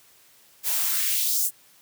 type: noise with high-pass filter sweep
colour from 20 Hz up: blue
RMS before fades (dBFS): -24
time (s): 0.63-1.51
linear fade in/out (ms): 50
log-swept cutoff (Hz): 430 to 8700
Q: 1.6
effects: white hiss -56 dBFS RMS until 1.81 s + high-pass 80 Hz 12 dB/octave